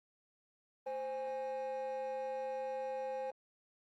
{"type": "tone pair together", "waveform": "triangle", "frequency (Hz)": [523.3, 821.4], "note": ["C5", "G#5"], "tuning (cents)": [0, -19], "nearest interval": "minor sixth", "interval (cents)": 781, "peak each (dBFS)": [-35, -39], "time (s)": [0.86, 3.31], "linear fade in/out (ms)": 10, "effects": ["tanh soft clip ceiling -33 dBFS", "Opus 32 kbps"]}